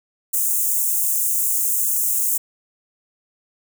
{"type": "high-pass noise", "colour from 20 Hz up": "white", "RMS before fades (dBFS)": -20, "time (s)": [0.33, 2.38], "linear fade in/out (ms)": 10, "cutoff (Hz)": 6800, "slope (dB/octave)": 48, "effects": []}